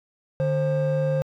triangle tone pair together, 149.5 / 528.8 Hz, D3 / C5, +31 / +18 cents, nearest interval octave + minor seventh, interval 2187 cents, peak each -20 dBFS, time 0.4-1.22 s, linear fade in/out 0 ms, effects tanh soft clip ceiling -15 dBFS

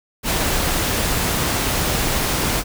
pink noise, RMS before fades -20 dBFS, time 0.23-2.64 s, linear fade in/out 50 ms, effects none

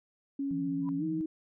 sine tone with pitch glide, 277.2 to 316.6 Hz, C#4 to D#4, 0 to +30 cents, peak -30 dBFS, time 0.39-1.26 s, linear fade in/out 5 ms, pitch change +230 cents, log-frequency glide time 0.98-1.03 s
sine tone with vibrato, 168.1 Hz, E3, 34 cents sharp, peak -36 dBFS, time 0.51-1.21 s, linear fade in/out 0 ms, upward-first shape sine, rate 15 Hz, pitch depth 100 cents each way
sine tone with exponential growth, 987.8 Hz, B5, in tune, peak -39 dBFS, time 0.81-0.89 s, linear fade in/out 0 ms, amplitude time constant 17 ms
effects none

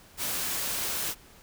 white noise, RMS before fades -31 dBFS, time 0.17-1.15 s, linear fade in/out 50 ms, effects pink hiss -54 dBFS RMS until 1.42 s

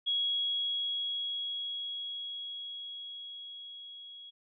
sine tone with level ramp, 3322 Hz, G#7, in tune, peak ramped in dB -27 to -46 dBFS, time 0.06-4.31 s, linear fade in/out 20 ms, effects none

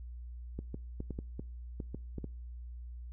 clicks, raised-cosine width 3 ms, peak -26 dBFS, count 10, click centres 0.59 / 0.744 / 1.004 / 1.107 / 1.189 / 1.395 / 1.802 / 1.946 / 2.183 / 2.243 s, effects noise-tail reverb RT60 0.5 s tail -25 dB re dry + added 60 Hz sine -42 dBFS peak until 3.12 s

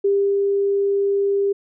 sine tone with ADSR envelope, 398.7 Hz, G4, 29 cents sharp, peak -14 dBFS, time 0.04-1.53 s, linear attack 9 ms, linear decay 310 ms, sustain -2 dB, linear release 12 ms, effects none

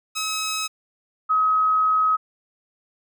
10% pulse / sine tone pair in turn, 1281 / 1271.4 Hz, E6 / D#6, -50 / +37 cents, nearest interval unison, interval 13 cents, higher first, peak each -16 dBFS, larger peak neither, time 0.15-0.68 / 1.29-2.17 s, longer second, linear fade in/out 20 ms, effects none

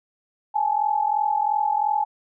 sine tone pair together, 825.1 / 868 Hz, G#5 / A5, -12 / -24 cents, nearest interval minor second, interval 88 cents, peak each -22 dBFS, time 0.54-2.05 s, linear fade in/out 20 ms, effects none

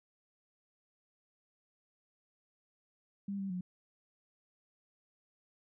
sine tone with pitch steps, 199.2 / 194.9 / 181.1 Hz, G3 / G3 / F#3, +28 / -10 / -37 cents, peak -35 dBFS, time 3.28-3.61 s, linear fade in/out 5 ms, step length 110 ms, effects none

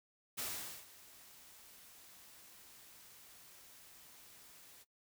white noise with ADSR envelope, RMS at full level -40 dBFS, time 0.37-4.85 s, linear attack 18 ms, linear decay 460 ms, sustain -19 dB, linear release 35 ms, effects noise-tail reverb RT60 0.1 s tail -19 dB re dry

